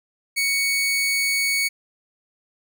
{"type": "tone", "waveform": "sawtooth", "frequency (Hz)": 2228, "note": "C#7", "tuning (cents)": 8, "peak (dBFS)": -16, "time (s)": [0.36, 1.69], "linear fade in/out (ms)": 20, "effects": []}